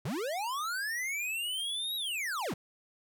square linear two-way sweep, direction up then down, 104.8 to 3878 to 104.8 Hz, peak -33 dBFS, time 0.05-2.54 s, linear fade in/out 5 ms, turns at 1.96 s, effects none

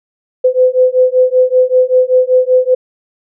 sine beating tone pair, 506 / 511.2 Hz, B4 / C5, +42 / -40 cents, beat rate 5.2 Hz, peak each -10 dBFS, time 0.44-2.75 s, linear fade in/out 10 ms, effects none

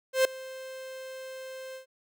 45% pulse tone with ADSR envelope, 523.3 Hz, C5, in tune, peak -18 dBFS, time 0.13-1.86 s, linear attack 120 ms, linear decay 3 ms, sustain -21 dB, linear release 110 ms, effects none

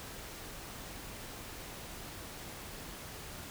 silence, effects pink hiss -46 dBFS RMS until 3.5 s

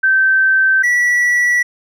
sine / triangle tone pair in turn, 1550 / 1947.7 Hz, G6 / B6, -20 / -25 cents, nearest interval major third, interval 395 cents, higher second, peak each -9 dBFS, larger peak neither, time 0.03-0.83 / 0.83-1.63 s, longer neither, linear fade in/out 10 ms, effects none

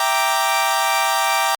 sawtooth chord, E half-diminished seventh, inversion none, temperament equal, 659.3 / 784 / 932.3 / 1174.7 Hz, E5 / G5 / Bb5 / D6, 0 / 0 / 0 / 0 cents, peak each -22 / -17 / -18 / -18 dBFS, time 0-1.55 s, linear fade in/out 2 ms, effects Opus 48 kbps

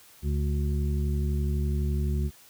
harmonic tone with a mistuned harmonic, 71.9 Hz, D2, 36 cents flat, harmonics 1 / 2 / 3 / 5, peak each -25 / -31 / -35 / -39 dBFS, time 0.22-2.31 s, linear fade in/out 50 ms, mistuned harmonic 5, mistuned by +29 cents, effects white hiss -54 dBFS RMS until 2.49 s

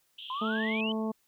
white band-pass noise, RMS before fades -44 dBFS, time 0.18-0.81 s, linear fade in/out 5 ms, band 2900 to 3400 Hz, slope 96 dB/octave
sine exponential sweep, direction up, 993 to 3092 Hz, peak -32 dBFS, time 0.3-0.92 s, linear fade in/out 2 ms
harmonic tone, 219.6 Hz, A3, 3 cents flat, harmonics 1 / 2 / 3 / 4 / 5, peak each -30 / -36 / -40 / -42 / -44 dBFS, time 0.41-1.12 s, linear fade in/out 10 ms
effects white hiss -71 dBFS RMS until 1.27 s

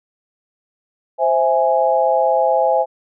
sine chord, C augmented, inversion none, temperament equal, 523.3 / 659.3 / 830.6 Hz, C5 / E5 / G#5, 0 / 0 / 0 cents, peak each -17 dBFS, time 1.18-2.86 s, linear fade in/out 50 ms, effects none

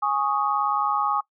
sine chord, Ab suspended fourth, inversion none, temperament just, 830.6 / 1107.5 / 1245.9 Hz, Ab5 / Db6 / Eb6, 0 / -2 / +2 cents, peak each -25 dBFS, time 0.02-1.21 s, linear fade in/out 10 ms, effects noise-tail reverb RT60 0.1 s tail -21 dB re dry

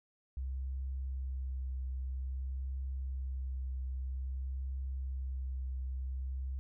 sine tone with vibrato, 65.41 Hz, C2, in tune, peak -35 dBFS, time 0.37-6.59 s, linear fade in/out 0 ms, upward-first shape triangle, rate 0.51 Hz, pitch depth 21 cents each way, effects none

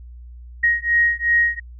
sine beating tone pair, 1879 / 1881.7 Hz, A#6 / A#6, +13 / +16 cents, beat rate 2.7 Hz, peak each -18 dBFS, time 0.63-1.6 s, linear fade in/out 10 ms, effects added 60 Hz sine -36 dBFS peak until 1.79 s

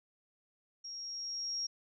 sine tone with level ramp, 5590 Hz, F8, 1 cent sharp, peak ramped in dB -42 to -33 dBFS, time 0.84-1.67 s, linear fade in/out 10 ms, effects none

